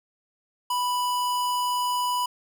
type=tone; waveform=square; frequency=987.8 Hz; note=B5; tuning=in tune; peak=-24 dBFS; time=0.7-2.26 s; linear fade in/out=5 ms; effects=none